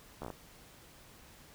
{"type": "slowing click train", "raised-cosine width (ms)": 1, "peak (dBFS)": -27, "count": 6, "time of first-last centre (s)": [0.22, 0.303], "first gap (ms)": 13, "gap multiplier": 1.12, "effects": ["pink hiss -57 dBFS RMS until 1.54 s"]}